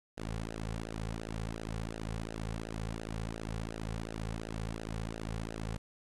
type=tone with flanger; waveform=sawtooth; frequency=55 Hz; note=A1; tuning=in tune; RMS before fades=-39 dBFS; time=0.17-5.78 s; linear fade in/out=10 ms; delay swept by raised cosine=0.87 to 3.27 ms; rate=2.8 Hz; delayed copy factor=-0.9; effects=resampled to 24000 Hz + 10-bit